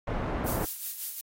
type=low-pass noise; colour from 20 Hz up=pink; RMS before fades=-31 dBFS; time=0.07-0.65 s; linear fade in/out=5 ms; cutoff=1200 Hz; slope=12 dB/octave
type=noise with tremolo; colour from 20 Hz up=violet; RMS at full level=-32 dBFS; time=0.46-1.21 s; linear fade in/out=5 ms; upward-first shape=sine; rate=5.5 Hz; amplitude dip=55%
effects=AAC 48 kbps